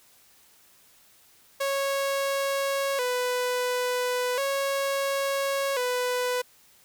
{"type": "tone with vibrato", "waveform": "sawtooth", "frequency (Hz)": 523.3, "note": "C5", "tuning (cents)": 0, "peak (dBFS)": -21, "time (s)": [1.6, 6.42], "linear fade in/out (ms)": 10, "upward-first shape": "square", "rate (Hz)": 0.36, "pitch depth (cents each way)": 90, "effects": ["white hiss -58 dBFS RMS until 6.84 s"]}